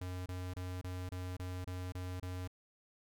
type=tone bursts; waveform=square; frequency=91.1 Hz; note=F#2; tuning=26 cents flat; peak=-40 dBFS; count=9; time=0.01-2.476 s; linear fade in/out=5 ms; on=250 ms; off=27 ms; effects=none